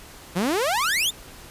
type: exponential sweep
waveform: sawtooth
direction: up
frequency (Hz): 162 to 3768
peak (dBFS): -17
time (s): 0.35-1.11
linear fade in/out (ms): 20
effects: pink hiss -44 dBFS RMS until 1.5 s + resampled to 32000 Hz